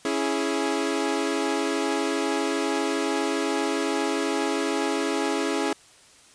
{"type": "chord", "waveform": "sawtooth", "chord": "C# minor", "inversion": "none", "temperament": "equal with one note detuned", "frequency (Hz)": [277.2, 329.6, 417], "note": ["C#4", "E4", "G#4"], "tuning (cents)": [0, 0, 7], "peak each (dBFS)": -24, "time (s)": [0.05, 5.73], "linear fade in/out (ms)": 2, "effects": ["white hiss -53 dBFS RMS until 6.34 s", "resampled to 22050 Hz"]}